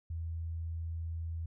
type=tone; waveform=sine; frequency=82.41 Hz; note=E2; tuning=in tune; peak=-35 dBFS; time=0.1-1.46 s; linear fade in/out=5 ms; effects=none